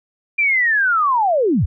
sine linear sweep, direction down, 2396 to 52.1 Hz, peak -13 dBFS, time 0.38-1.66 s, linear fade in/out 10 ms, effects none

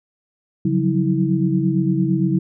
sine tone cluster, 140.3 / 177.9 / 186.7 / 323.6 Hz, C#3 / F3 / F#3 / E4, +21 / +32 / +16 / -32 cents, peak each -21 dBFS, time 0.65-2.39 s, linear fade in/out 5 ms, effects none

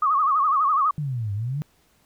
sine tone with vibrato, 1174 Hz, D6, 1 cent flat, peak -17 dBFS, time 0.02-0.91 s, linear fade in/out 5 ms, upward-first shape sine, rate 12 Hz, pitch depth 140 cents each way
sine exponential two-way sweep, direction down then up, 155.56 to 98 to 155.56 Hz, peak -24 dBFS, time 0.98-1.62 s, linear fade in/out 0 ms, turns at 1.33 s
effects pink hiss -62 dBFS RMS until 2.05 s

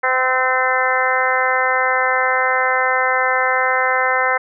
harmonic tone with a mistuned harmonic, 257.2 Hz, C4, 30 cents flat, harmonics 2 / 3 / 4 / 5 / 6 / 7 / 8, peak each -22 / -22 / -22 / -22 / -22 / -22 / -22 dBFS, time 0.03-4.38 s, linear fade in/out 10 ms, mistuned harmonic 5, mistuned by +25 cents, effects none

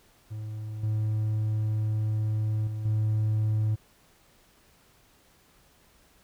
triangle tone with level steps, 107.9 Hz, A2, 33 cents flat, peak -31 / -22 / -28 / -20 dBFS, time 0.3-3.76 s, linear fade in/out 20 ms, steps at 0.83 / 2.67 / 2.85 s, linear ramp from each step 5 ms, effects tanh soft clip ceiling -17 dBFS + pink hiss -61 dBFS RMS until 6.23 s

